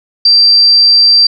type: tone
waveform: sine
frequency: 4699 Hz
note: D8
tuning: in tune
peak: -3 dBFS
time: 0.25-1.27 s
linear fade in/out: 5 ms
effects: none